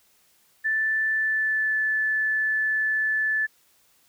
sine tone with pitch glide, 1760 to 1741.8 Hz, A6 to A6, 0 to -18 cents, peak -21 dBFS, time 0.64-3.47 s, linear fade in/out 20 ms, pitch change -18 cents, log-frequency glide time 1.12-1.77 s, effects white hiss -62 dBFS RMS until 4.08 s

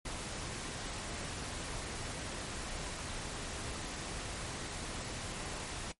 pink noise, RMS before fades -41 dBFS, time 0.05-5.92 s, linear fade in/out 5 ms, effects noise-tail reverb RT60 0.1 s tail -17 dB re dry + MP3 48 kbps

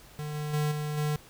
square tone with level steps, 150 Hz, D3, 37 cents sharp, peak -34 / -32 / -26 / -31 / -27 dBFS, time 0.19-1.16 s, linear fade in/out 0 ms, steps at 0.34 / 0.53 / 0.71 / 0.97 s, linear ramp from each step 10 ms, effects added 50 Hz sine -61 dBFS peak until 1.29 s + pink hiss -53 dBFS RMS until 1.29 s

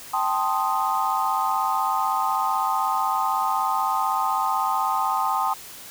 sine chord, A half-diminished seventh, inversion third, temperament equal, 784 / 880 / 1046.5 / 1244.5 Hz, G5 / A5 / C6 / Eb6, 0 / 0 / 0 / 0 cents, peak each -26 dBFS, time 0.13-5.54 s, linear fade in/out 10 ms, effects white hiss -41 dBFS RMS until 5.9 s

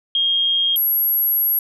sine tone pair in turn, 3238 / 11539 Hz, G#7 / F#9, -45 / -45 cents, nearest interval octave + minor seventh, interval 2200 cents, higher second, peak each -15 dBFS, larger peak neither, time 0.15-0.76 / 0.76-1.59 s, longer second, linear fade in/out 2 ms, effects none

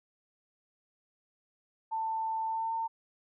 sine tone with pitch glide, 890 to 904.5 Hz, A5 to A5, +20 to +48 cents, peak -30 dBFS, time 1.91-2.88 s, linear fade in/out 20 ms, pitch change +28 cents, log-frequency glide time 2.47-2.72 s, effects none

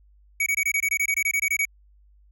square tone bursts, 2254 Hz, C#7, 28 cents sharp, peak -21 dBFS, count 15, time 0.4-1.653 s, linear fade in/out 5 ms, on 63 ms, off 22 ms, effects added 50 Hz sine -53 dBFS peak until 2.31 s

